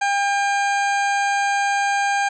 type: harmonic tone with a mistuned harmonic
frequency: 802 Hz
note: G5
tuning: 39 cents sharp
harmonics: 1 / 2 / 3 / 4 / 5 / 6 / 8 / 9 / 10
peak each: -19 / -23 / -28 / -37 / -39 / -38 / -34 / -41 / -41 dBFS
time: 0.01-2.29 s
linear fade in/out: 10 ms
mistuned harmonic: 6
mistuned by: -49 cents
effects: none